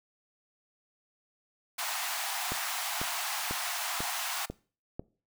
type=high-pass noise; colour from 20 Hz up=pink; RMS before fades=-34 dBFS; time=1.78-4.46 s; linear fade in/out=10 ms; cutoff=670 Hz; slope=96 dB/octave
type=click train; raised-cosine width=2 ms; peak=-22 dBFS; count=6; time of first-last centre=2.52-4.995 s; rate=2.02 Hz
effects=noise-tail reverb RT60 0.4 s tail -22 dB re dry